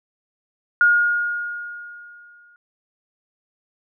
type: tone with exponential decay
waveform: sine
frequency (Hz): 1429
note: F6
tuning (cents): +39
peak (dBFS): -10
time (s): 0.81-2.56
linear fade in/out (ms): 1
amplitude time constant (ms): 380
effects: none